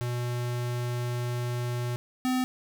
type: tone pair in turn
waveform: square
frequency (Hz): 121.7 / 255.3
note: B2 / C4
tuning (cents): -25 / -42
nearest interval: octave + minor second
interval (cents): 1283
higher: second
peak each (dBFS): -29 / -25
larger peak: second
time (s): 0.01-1.96 / 2.25-2.44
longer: first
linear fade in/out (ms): 0
effects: none